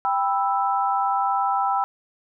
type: chord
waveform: sine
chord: E minor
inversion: first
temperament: equal with one note detuned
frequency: 790.8 / 987.8 / 1318.5 Hz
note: G5 / B5 / E6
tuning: +15 / 0 / 0 cents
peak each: -22 / -25 / -25 dBFS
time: 0.05-1.84 s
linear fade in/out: 0 ms
effects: none